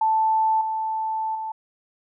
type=tone with level steps; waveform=sine; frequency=880 Hz; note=A5; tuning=in tune; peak=-17 / -23 / -27 dBFS; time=0.01-1.52 s; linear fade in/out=5 ms; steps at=0.61 / 1.35 s; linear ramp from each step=2 ms; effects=none